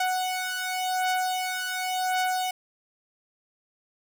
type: beating tone pair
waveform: sawtooth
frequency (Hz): 740 / 740.91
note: F#5 / F#5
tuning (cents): 0 / +2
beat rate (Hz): 0.91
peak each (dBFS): -24 / -26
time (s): 0-2.51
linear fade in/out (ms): 5
effects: none